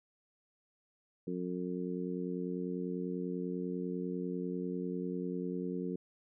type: harmonic tone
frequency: 90.1 Hz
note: F#2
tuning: 45 cents flat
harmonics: 2 / 3 / 4 / 5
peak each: -38 / -40 / -41 / -42 dBFS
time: 1.27-5.96 s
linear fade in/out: 5 ms
effects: none